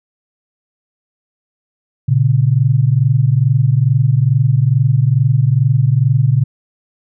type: tone pair together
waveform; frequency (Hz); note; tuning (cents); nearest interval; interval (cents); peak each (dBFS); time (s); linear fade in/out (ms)
sine; 117.68 / 140; A#2 / C#3; +17 / +18; minor third; 301; -12; 2.08-6.44; 10
effects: none